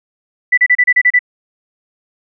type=tone bursts; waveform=sine; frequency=1979 Hz; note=B6; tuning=3 cents sharp; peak=-6 dBFS; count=8; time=0.52-1.192 s; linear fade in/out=10 ms; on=56 ms; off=32 ms; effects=none